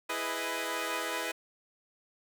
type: chord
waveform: 10% pulse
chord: E major seventh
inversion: none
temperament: equal with one note detuned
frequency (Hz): 329.6 / 415.3 / 496.7 / 622.3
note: E4 / G#4 / B4 / D#5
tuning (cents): 0 / 0 / +10 / 0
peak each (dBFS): -30 / -31 / -28 / -30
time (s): 0.09-1.32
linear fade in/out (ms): 10
effects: none